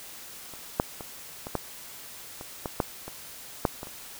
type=clicks; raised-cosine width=1 ms; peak=-29 / -7 / -23 / -21 / -12 / -25 / -16 / -9 / -23 / -7 / -22 / -29 dBFS; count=12; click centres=0.537 / 0.799 / 1.008 / 1.469 / 1.553 / 2.411 / 2.658 / 2.802 / 3.08 / 3.652 / 3.831 / 3.871 s; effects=white hiss -44 dBFS RMS until 4.19 s